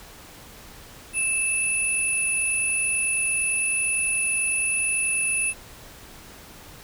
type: tone pair together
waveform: sine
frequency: 2630 / 9921 Hz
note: E7 / D#9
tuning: -5 / -6 cents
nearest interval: octave + major seventh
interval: 2299 cents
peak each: -24 dBFS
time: 1.13-5.54 s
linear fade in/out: 50 ms
effects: pink hiss -45 dBFS RMS until 6.83 s